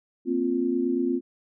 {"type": "chord", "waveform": "sine", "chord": "Bb suspended second", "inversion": "none", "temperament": "just", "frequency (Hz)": [233.1, 262.2, 349.6], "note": ["Bb3", "C4", "F4"], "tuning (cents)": [0, 4, 2], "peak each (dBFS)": [-30, -25, -26], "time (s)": [0.25, 1.21], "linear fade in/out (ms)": 50, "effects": []}